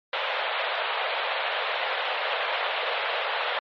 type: band-pass noise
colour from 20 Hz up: pink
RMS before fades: -28 dBFS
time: 0.13-3.59 s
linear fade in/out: 2 ms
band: 500 to 3700 Hz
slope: 48 dB/octave
effects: MP3 32 kbps